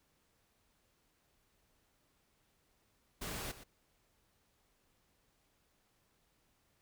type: noise with echo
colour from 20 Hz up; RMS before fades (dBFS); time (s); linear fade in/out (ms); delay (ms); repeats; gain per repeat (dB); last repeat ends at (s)
pink; -42; 3.21-3.52; 10; 120; 1; -13; 3.64
effects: pink hiss -75 dBFS RMS until 6.81 s